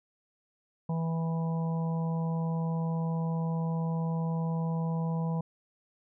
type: harmonic tone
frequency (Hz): 164.1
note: E3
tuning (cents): -8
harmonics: 1 / 3 / 4 / 5 / 6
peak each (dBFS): -28 / -41 / -45 / -44 / -43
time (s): 0.89-5.41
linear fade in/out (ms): 5
effects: none